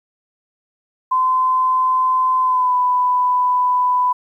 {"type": "tone with pitch glide", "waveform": "sine", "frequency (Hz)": [1027, 996], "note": ["C6", "B5"], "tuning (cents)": [-33, 14], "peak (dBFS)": -13, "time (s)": [1.11, 4.13], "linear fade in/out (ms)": 10, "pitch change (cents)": -53, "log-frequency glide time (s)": [2.41, 2.75], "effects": ["9-bit"]}